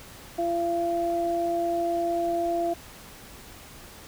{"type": "tone pair together", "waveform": "sine", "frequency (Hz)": [341.1, 682.2], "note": ["F4", "F5"], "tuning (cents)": [-41, -41], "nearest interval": "octave", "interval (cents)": 1200, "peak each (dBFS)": [-28, -25], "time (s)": [0.38, 2.74], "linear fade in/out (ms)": 10, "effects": ["pink hiss -46 dBFS RMS until 4.07 s"]}